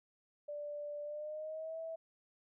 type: tone with pitch glide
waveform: sine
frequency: 587.3 to 651.7 Hz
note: D5 to E5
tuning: 0 to -20 cents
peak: -40 dBFS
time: 0.48-1.96 s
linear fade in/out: 10 ms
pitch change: +180 cents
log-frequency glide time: 1.03-1.79 s
effects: none